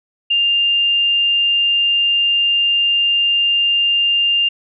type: tone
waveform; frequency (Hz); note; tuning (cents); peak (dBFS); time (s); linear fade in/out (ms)
sine; 2800; F7; +4; -12; 0.3-4.49; 10
effects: none